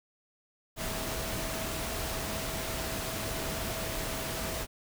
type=tone in noise; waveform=sine; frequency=651 Hz; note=E5; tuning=22 cents flat; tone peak=-42 dBFS; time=0.76-4.67 s; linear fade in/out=50 ms; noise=pink; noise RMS=-35 dBFS; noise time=0.76-4.67 s; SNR=-10 dB; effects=none